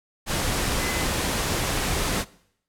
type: tone in noise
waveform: sine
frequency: 2030 Hz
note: B6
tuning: 47 cents sharp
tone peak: -32 dBFS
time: 0.77-1.06 s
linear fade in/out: 50 ms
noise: pink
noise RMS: -25 dBFS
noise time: 0.26-2.25 s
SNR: -10 dB
effects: noise-tail reverb RT60 0.7 s tail -21 dB re dry + low-pass 12000 Hz 12 dB/octave